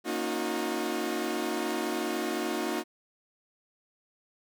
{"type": "chord", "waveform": "sawtooth", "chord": "D# minor seventh", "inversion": "second", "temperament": "equal with one note detuned", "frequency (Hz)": [233.1, 277.2, 311.1, 360.9], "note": ["A#3", "C#4", "D#4", "F#4"], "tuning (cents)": [0, 0, 0, -43], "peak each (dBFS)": [-32, -34, -30, -29], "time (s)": [0.04, 2.84], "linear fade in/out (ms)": 50, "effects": []}